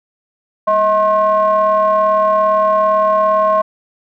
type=ring-modulated tone; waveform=triangle; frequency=218.2 Hz; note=A3; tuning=14 cents flat; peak=-5 dBFS; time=0.67-3.62 s; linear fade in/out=10 ms; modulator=854 Hz; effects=none